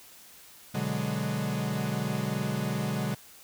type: chord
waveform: 45% pulse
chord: G# half-diminished seventh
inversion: first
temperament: equal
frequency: 123.47 / 146.83 / 185 / 207.7 Hz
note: B2 / D3 / F#3 / G#3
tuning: 0 / 0 / 0 / 0 cents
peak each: -35 / -33 / -35 / -33 dBFS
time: 0.74-3.15 s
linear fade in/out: 10 ms
effects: white hiss -52 dBFS RMS until 3.43 s

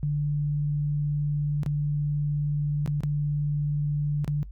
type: tone with dropouts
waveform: sine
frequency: 146.83 Hz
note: D3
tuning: in tune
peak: -23 dBFS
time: 0.03-4.43 s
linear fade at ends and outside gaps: 0 ms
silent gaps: 1.633-1.662 / 2.861-2.876 / 3.006-3.035 / 4.245-4.278 s
effects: noise-tail reverb RT60 0.1 s tail -19 dB re dry + added 50 Hz sine -38 dBFS peak until 4.51 s

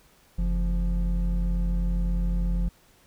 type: tone pair together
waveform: triangle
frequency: 46.01 / 173 Hz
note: F#1 / F3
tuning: -9 / -16 cents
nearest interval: octave + major seventh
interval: 2293 cents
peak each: -20 / -27 dBFS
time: 0.38-2.69 s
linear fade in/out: 10 ms
effects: tanh soft clip ceiling -16 dBFS + pink hiss -59 dBFS RMS until 3.06 s

